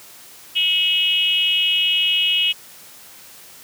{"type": "tone with frequency modulation", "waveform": "sine", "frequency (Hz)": 2915, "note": "F#7", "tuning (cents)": -26, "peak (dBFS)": -15, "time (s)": [0.55, 2.53], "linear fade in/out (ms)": 20, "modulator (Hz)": 348, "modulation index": 0.92, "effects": ["white hiss -43 dBFS RMS until 3.63 s", "high-pass 80 Hz 12 dB/octave"]}